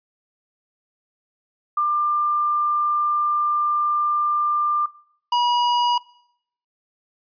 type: tone pair in turn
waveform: sine / square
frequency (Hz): 1193 / 965.9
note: D6 / B5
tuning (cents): +27 / -39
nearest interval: major third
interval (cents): 366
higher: first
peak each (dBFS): -17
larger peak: neither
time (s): 1.77-4.86 / 5.32-5.98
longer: first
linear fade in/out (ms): 5
effects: noise-tail reverb RT60 0.7 s tail -22 dB re dry + resampled to 11025 Hz